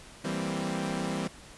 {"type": "chord", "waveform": "sawtooth", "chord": "C dominant seventh", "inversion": "first", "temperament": "equal", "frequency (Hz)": [164.81, 196, 233.1, 261.6], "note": ["E3", "G3", "Bb3", "C4"], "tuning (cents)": [0, 0, 0, 0], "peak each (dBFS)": [-31, -30, -35, -32], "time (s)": [0.24, 1.28], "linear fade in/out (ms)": 10, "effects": ["pink hiss -50 dBFS RMS until 1.57 s", "resampled to 24000 Hz"]}